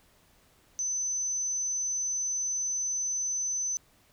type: tone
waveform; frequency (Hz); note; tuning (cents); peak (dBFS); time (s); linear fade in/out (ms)
sine; 6080; F#8; +46; -28; 0.79-3.77; 0
effects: pink hiss -63 dBFS RMS until 4.12 s